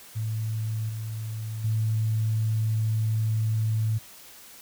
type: tone with level steps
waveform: sine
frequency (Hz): 110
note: A2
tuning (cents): 0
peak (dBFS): -26 / -30 / -22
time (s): 0.15-3.99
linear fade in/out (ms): 20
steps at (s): 0.89 / 1.64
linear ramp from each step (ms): 5
effects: white hiss -48 dBFS RMS until 4.61 s